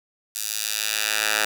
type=tone with high-pass filter sweep; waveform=10% pulse; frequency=106.9 Hz; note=A2; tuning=49 cents flat; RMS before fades=-25 dBFS; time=0.35-1.45 s; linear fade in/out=5 ms; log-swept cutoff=6400 to 1300 Hz; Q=0.8; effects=none